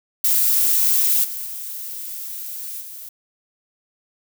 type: noise with level steps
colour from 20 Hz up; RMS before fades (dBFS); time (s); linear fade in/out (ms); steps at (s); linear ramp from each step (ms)
violet; -17 / -29 / -31 / -36; 0.24-3.09; 5; 1.23 / 1.45 / 2.8; 20
effects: none